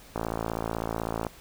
click train, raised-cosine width 1 ms, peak -15 dBFS, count 63, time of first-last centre 0.16-1.267 s, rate 56 Hz, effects pink hiss -51 dBFS RMS until 1.4 s

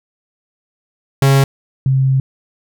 45% pulse / sine tone pair in turn, 136.8 / 133.21 Hz, C#3 / C3, -23 / +31 cents, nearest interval unison, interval 46 cents, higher first, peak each -8 / -10 dBFS, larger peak first, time 1.22-1.44 / 1.86-2.2 s, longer second, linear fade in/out 2 ms, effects none

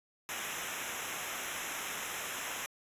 pink noise with comb filter, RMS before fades -39 dBFS, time 0.29-2.66 s, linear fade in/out 0 ms, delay 0.22 ms, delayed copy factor -1, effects resampled to 32000 Hz

